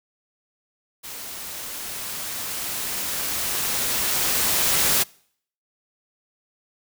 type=noise with level ramp; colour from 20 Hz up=white; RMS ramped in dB=-36 to -19 dBFS; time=1.03-5.04 s; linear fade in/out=20 ms; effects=noise-tail reverb RT60 0.6 s tail -25 dB re dry